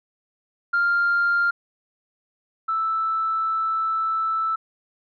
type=tone pair in turn; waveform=sine; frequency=1396.9 / 1318.5 Hz; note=F6 / E6; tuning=0 / 0 cents; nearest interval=minor second; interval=100 cents; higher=first; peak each=-16 / -20 dBFS; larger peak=first; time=0.73-1.51 / 2.68-4.56 s; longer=second; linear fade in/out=10 ms; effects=tanh soft clip ceiling -14 dBFS